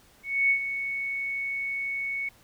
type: tone with ADSR envelope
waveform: sine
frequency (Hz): 2217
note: C#7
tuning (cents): 0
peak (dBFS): -18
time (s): 0.23-2.29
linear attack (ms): 270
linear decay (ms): 87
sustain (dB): -10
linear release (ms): 6
effects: pink hiss -58 dBFS RMS until 2.43 s